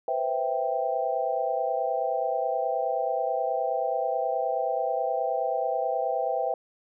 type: chord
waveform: sine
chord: C major seventh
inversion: third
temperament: equal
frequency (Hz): 493.9 / 523.3 / 659.3 / 784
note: B4 / C5 / E5 / G5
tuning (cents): 0 / 0 / 0 / 0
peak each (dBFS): -32 / -31 / -29 / -29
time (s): 0.08-6.54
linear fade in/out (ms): 2
effects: none